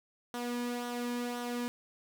sawtooth tone with flanger, 242.2 Hz, B3, 34 cents flat, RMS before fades -36 dBFS, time 0.34-1.68 s, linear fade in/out 0 ms, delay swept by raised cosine 0.41 to 1.51 ms, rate 1.9 Hz, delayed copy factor -0.5, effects none

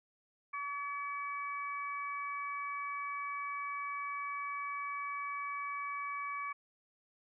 harmonic tone, 570 Hz, C#5, 48 cents sharp, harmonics 2 / 3 / 4, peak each -38 / -50 / -42 dBFS, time 0.53-6.53 s, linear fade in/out 10 ms, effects none

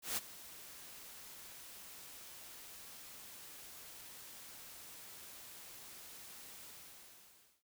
white noise with ADSR envelope, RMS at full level -36 dBFS, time 0.02-7.63 s, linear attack 150 ms, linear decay 25 ms, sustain -17 dB, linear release 1000 ms, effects none

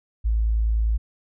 sine tone, 55 Hz, A1, in tune, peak -18 dBFS, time 0.24-0.98 s, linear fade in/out 20 ms, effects none

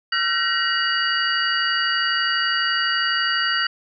sine tone cluster, 1366 / 1518 / 1888 / 2889 / 4625 Hz, F6 / F#6 / A#6 / F#7 / D8, -39 / +44 / +22 / -42 / -27 cents, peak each -25 dBFS, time 0.12-3.67 s, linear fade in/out 5 ms, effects none

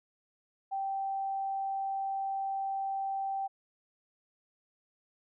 sine tone, 780 Hz, G5, 9 cents flat, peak -31 dBFS, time 0.71-3.48 s, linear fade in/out 20 ms, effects none

